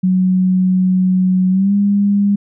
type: tone with pitch glide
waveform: sine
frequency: 185.1 to 201.9 Hz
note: F#3 to G#3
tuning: +1 to -49 cents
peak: -10 dBFS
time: 0.03-2.36 s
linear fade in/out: 10 ms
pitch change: +150 cents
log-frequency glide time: 1.5-1.73 s
effects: none